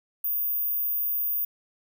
sine tone, 14917 Hz, A#9, in tune, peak -24 dBFS, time 0.24-1.45 s, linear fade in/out 5 ms, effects none

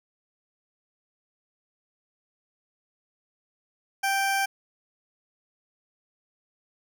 20% pulse tone, 784 Hz, G5, in tune, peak -18 dBFS, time 4.03-4.46 s, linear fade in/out 10 ms, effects none

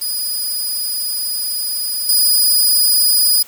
15% pulse tone with level steps, 4944 Hz, D#8, 12 cents flat, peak -12 / -4 dBFS, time 0.01-3.43 s, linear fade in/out 10 ms, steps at 2.09 s, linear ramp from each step 2 ms, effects white hiss -42 dBFS RMS until 3.47 s

